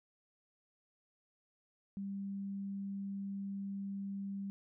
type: tone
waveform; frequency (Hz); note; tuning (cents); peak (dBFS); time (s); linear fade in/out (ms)
sine; 197.5; G3; +13; -38; 1.97-4.5; 0
effects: none